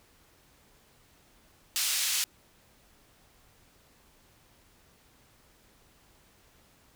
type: band-pass noise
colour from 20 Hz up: pink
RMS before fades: -29 dBFS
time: 1.76-2.24 s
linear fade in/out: 0 ms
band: 3200 to 13000 Hz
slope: 12 dB/octave
effects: pink hiss -62 dBFS RMS until 6.95 s